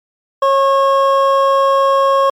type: tone pair together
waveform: triangle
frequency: 546.4 / 1090 Hz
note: C#5 / C#6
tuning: -25 / -29 cents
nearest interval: octave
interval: 1196 cents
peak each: -10 dBFS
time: 0.42-2.3 s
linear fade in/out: 5 ms
effects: MP3 96 kbps